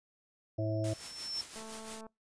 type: tone with exponential growth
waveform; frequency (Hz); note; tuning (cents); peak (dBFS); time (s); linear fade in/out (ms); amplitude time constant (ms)
sine; 5380; E8; +34; -32; 0.58-1.41; 2; 180
type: harmonic tone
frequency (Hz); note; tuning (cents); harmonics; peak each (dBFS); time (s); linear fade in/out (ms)
108.6; A2; -22; 1 / 3 / 5 / 6; -33 / -37 / -41 / -37; 0.58-0.94; 10
type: noise with tremolo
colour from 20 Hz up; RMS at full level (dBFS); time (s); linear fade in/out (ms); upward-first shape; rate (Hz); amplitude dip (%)
white; -44; 0.84-2.01; 2; sine; 5.8; 55
type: click train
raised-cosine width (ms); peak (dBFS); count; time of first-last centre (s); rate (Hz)
1; -36; 113; 1.56-2.067; 221
effects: noise-tail reverb RT60 0.2 s tail -25 dB re dry + resampled to 22050 Hz